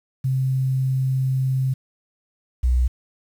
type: tone pair in turn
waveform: sine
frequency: 131.6 / 62.11 Hz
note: C3 / B1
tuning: +10 / +10 cents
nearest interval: octave + minor second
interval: 1300 cents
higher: first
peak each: -18 / -15 dBFS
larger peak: second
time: 0.24-1.74 / 2.63-2.88 s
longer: first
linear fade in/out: 10 ms
effects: 8-bit